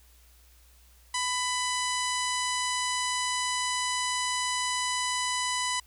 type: harmonic tone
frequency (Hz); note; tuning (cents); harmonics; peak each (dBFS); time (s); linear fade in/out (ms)
997; B5; +16; 1 / 2 / 3 / 4 / 5 / 6 / 7 / 8 / 9 / 10; -31 / -34 / -36 / -37 / -38 / -39 / -39 / -40 / -41 / -41; 1.14-5.8; 5
effects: added 60 Hz sine -56 dBFS peak until 5.86 s + white hiss -61 dBFS RMS until 5.86 s